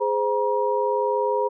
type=tone cluster; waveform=sine; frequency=416.1 / 517 / 953 Hz; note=G#4 / C5 / A#5; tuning=+3 / -21 / +38 cents; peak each=-24 dBFS; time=0-1.49 s; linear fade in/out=20 ms; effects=none